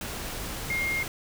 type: tone in noise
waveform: sine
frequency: 2129 Hz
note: C7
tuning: 30 cents sharp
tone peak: -26 dBFS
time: 0.7-1.03 s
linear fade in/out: 2 ms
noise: pink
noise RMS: -35 dBFS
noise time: 0.01-1.08 s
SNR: +6 dB
effects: none